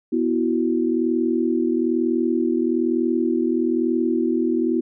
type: chord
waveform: sine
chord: B suspended fourth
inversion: none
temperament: just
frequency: 246.9 / 329.3 / 370.4 Hz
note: B3 / E4 / F#4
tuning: 0 / -2 / +2 cents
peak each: -22 / -21 / -24 dBFS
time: 0.12-4.81 s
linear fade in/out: 10 ms
effects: none